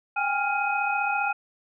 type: tone cluster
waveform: sine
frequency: 785 / 820 / 1397 / 2513 Hz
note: G5 / G#5 / F6 / D#7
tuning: +2 / -22 / 0 / +17 cents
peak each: -31 / -27 / -28 / -29 dBFS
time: 0.16-1.33 s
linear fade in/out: 10 ms
effects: none

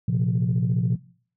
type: chord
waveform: sine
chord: Bb suspended second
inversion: none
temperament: equal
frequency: 116.54 / 130.81 / 174.61 Hz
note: Bb2 / C3 / F3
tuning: 0 / 0 / 0 cents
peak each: -23 dBFS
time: 0.08-0.96 s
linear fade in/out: 5 ms
effects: noise-tail reverb RT60 0.5 s tail -19 dB re dry + tanh soft clip ceiling -14 dBFS

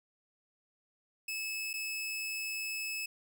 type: tone with dropouts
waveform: sawtooth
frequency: 2599 Hz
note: E7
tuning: 25 cents flat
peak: -32 dBFS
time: 1.28-3.06 s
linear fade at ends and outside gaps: 5 ms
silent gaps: 1.732-1.738 s
effects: none

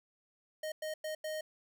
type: tone bursts at uneven times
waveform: square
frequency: 621 Hz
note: D#5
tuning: 3 cents flat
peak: -37 dBFS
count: 4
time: 0.63-0.72 / 0.82-0.94 / 1.04-1.15 / 1.24-1.41 s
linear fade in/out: 5 ms
effects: none

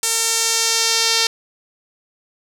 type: tone with band-pass filter sweep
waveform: sawtooth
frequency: 453.9 Hz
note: A#4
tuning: 46 cents flat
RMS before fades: -18 dBFS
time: 0.03-1.27 s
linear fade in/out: 2 ms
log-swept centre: 7900 to 4800 Hz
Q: 1.8
effects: none

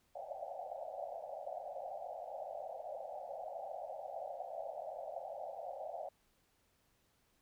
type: band-pass noise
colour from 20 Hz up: white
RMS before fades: -45 dBFS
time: 0.15-6.09 s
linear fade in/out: 5 ms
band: 540 to 790 Hz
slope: 96 dB/octave
effects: pink hiss -75 dBFS RMS until 7.41 s

